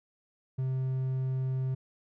triangle tone with hard clipping, 130.81 Hz, C3, in tune, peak -29 dBFS, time 0.58-1.75 s, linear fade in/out 10 ms, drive 6 dB, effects none

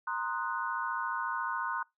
sine chord, C half-diminished seventh, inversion third, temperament equal, 932.3 / 1046.5 / 1244.5 / 1480 Hz, Bb5 / C6 / Eb6 / Gb6, 0 / 0 / 0 / 0 cents, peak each -37 / -36 / -39 / -36 dBFS, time 0.07-1.83 s, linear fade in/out 5 ms, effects noise-tail reverb RT60 0.2 s tail -25 dB re dry

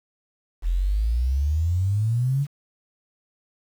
sine exponential sweep, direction up, 40.67 to 146.4 Hz, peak -19 dBFS, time 0.62-2.47 s, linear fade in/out 50 ms, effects 8-bit

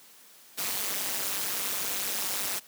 white noise with amplitude modulation, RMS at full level -27 dBFS, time 0.57-2.6 s, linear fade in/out 20 ms, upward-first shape sine, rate 198 Hz, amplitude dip 100%, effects white hiss -54 dBFS RMS until 2.67 s + high-pass 150 Hz 12 dB/octave

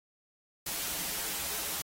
white noise with comb filter, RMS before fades -35 dBFS, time 0.66-1.82 s, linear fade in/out 5 ms, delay 8.1 ms, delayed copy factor -0.55, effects AAC 48 kbps

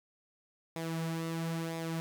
sawtooth tone with flanger, 164.2 Hz, E3, 6 cents flat, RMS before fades -36 dBFS, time 0.76-2 s, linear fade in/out 0 ms, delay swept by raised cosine 0.67 to 4.87 ms, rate 1 Hz, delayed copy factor -0.55, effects none

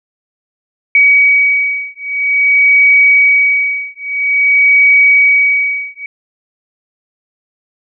sine beating tone pair, 2264 / 2264.5 Hz, C#7 / C#7, +36 / +36 cents, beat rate 0.5 Hz, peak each -10 dBFS, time 0.95-6.06 s, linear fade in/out 2 ms, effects none

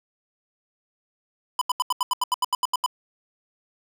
square tone bursts, 1000 Hz, B5, 21 cents sharp, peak -20 dBFS, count 13, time 1.59-2.862 s, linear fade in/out 2 ms, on 24 ms, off 80 ms, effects none

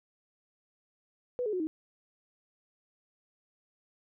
sine tone with pitch steps, 493.9 / 425 / 365.8 / 314.8 Hz, B4 / G#4 / F#4 / D#4, 0 / +40 / -20 / +20 cents, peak -29 dBFS, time 1.39-1.67 s, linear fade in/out 0 ms, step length 70 ms, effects none

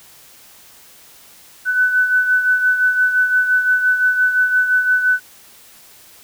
sine beating tone pair, 1500 / 1505.8 Hz, F#6 / F#6, +23 / +30 cents, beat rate 5.8 Hz, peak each -13 / -21 dBFS, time 1.65-5.2 s, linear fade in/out 50 ms, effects white hiss -45 dBFS RMS until 6.23 s

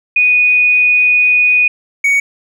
sine / triangle tone pair in turn, 2476 / 2239 Hz, D#7 / C#7, -9 / +17 cents, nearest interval major second, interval 174 cents, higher first, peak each -7 dBFS, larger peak neither, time 0.16-1.68 / 2.04-2.2 s, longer first, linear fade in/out 5 ms, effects none

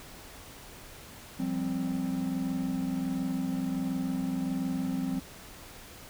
triangle chord, F suspended second, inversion none, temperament equal, 174.61 / 196 / 261.6 Hz, F3 / G3 / C4, 0 / 0 / 0 cents, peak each -33 / -33 / -29 dBFS, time 1.39-5.2 s, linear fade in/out 10 ms, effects pink hiss -48 dBFS RMS until 6.09 s

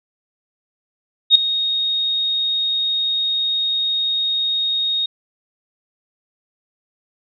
sine tone with ADSR envelope, 3729 Hz, A#7, in tune, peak -3 dBFS, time 1.3-5.06 s, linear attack 53 ms, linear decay 4 ms, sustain -14 dB, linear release 5 ms, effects none

